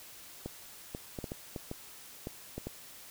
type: clicks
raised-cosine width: 2 ms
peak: -24 dBFS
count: 10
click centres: 0.46 / 0.949 / 1.188 / 1.242 / 1.319 / 1.562 / 1.714 / 2.271 / 2.58 / 2.67 s
effects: white hiss -51 dBFS RMS until 3.1 s